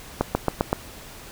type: accelerating click train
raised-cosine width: 1 ms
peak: -5 dBFS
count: 5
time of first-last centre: 0.21-0.729 s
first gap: 140 ms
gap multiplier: 0.95
effects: pink hiss -42 dBFS RMS until 1.31 s